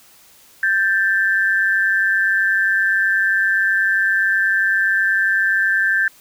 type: tone pair together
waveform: sine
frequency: 1567.7 / 1760 Hz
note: G6 / A6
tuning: 0 / 0 cents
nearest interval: major second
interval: 200 cents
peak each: -16 / -18 dBFS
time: 0.63-6.08 s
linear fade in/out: 2 ms
effects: white hiss -49 dBFS RMS until 6.2 s